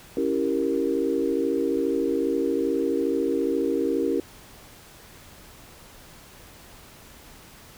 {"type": "chord", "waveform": "sine", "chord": "C# diminished seventh", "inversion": "none", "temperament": "equal", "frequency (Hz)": [277.2, 329.6, 392, 466.2], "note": ["C#4", "E4", "G4", "Bb4"], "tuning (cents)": [0, 0, 0, 0], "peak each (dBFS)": -27, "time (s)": [0.17, 4.2], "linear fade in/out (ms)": 2, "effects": ["pink hiss -48 dBFS RMS until 7.77 s"]}